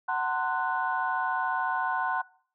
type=tone cluster; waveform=sine; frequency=747 / 906 / 1040 / 1480 Hz; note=F#5 / A#5 / C6 / F#6; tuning=+16 / -50 / -11 / 0 cents; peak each=-31 dBFS; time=0.08-2.22 s; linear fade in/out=10 ms; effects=noise-tail reverb RT60 0.5 s tail -22 dB re dry + tanh soft clip ceiling -15 dBFS